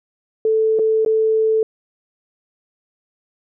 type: tone with dropouts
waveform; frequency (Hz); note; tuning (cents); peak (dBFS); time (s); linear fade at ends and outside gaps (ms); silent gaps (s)
sine; 440; A4; 0; -13; 0.45-1.63; 2; 0.789-0.793 / 1.049-1.061
effects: none